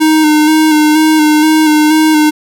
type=tone with vibrato; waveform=square; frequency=308.5 Hz; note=D#4; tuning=15 cents flat; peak=-6 dBFS; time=0-2.31 s; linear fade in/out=20 ms; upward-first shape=square; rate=2.1 Hz; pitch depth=24 cents each way; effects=none